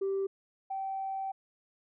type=tone pair in turn; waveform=sine; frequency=390 / 773.7 Hz; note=G4 / G5; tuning=-9 / -23 cents; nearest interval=octave; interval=1186 cents; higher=second; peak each=-27 / -32 dBFS; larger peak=first; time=0.01-0.27 / 0.7-1.32 s; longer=second; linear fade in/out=10 ms; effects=tanh soft clip ceiling -26 dBFS